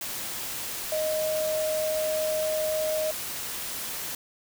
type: tone in noise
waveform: sine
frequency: 623 Hz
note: D#5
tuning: 2 cents sharp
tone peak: -25 dBFS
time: 0.92-3.11 s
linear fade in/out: 2 ms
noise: white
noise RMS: -34 dBFS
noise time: 0.01-4.15 s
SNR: +6 dB
effects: none